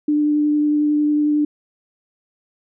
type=tone with vibrato; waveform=sine; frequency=297.7 Hz; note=D4; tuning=24 cents sharp; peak=-14 dBFS; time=0.08-1.45 s; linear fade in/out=5 ms; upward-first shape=triangle; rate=11 Hz; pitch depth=11 cents each way; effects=none